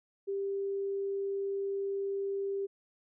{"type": "tone", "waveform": "sine", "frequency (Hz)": 394.9, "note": "G4", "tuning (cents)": 13, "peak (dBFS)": -31, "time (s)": [0.27, 2.67], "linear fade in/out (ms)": 20, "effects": []}